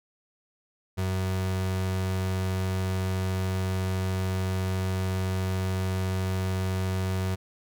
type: tone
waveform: 35% pulse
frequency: 93.8 Hz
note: F#2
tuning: 24 cents sharp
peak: -24 dBFS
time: 0.97-7.36 s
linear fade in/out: 20 ms
effects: none